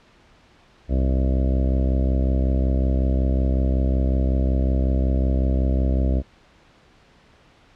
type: harmonic tone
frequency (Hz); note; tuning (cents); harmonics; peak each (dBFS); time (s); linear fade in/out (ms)
65.41; C2; 0; 1 / 2 / 3 / 4 / 5 / 6 / 7 / 8 / 9 / 10; -18 / -28 / -29 / -29 / -33 / -38 / -39 / -37 / -35 / -38; 0.88-6.23; 50
effects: pink hiss -54 dBFS RMS until 7.75 s + low-pass 4000 Hz 12 dB/octave